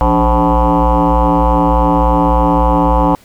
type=tone with frequency modulation; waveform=sine; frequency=407.7 Hz; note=G#4; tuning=32 cents flat; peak=-7 dBFS; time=0.01-3.15 s; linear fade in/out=0 ms; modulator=116 Hz; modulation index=5.4; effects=tanh soft clip ceiling -3 dBFS + pink hiss -46 dBFS RMS until 3.24 s